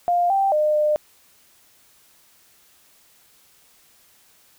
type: tone with pitch steps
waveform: sine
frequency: 702 / 783 / 607 / 603 Hz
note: F5 / G5 / D#5 / D5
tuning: +9 / -2 / -43 / +46 cents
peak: -16 dBFS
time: 0.08-0.96 s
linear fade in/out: 0 ms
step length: 220 ms
effects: white hiss -56 dBFS RMS until 4.58 s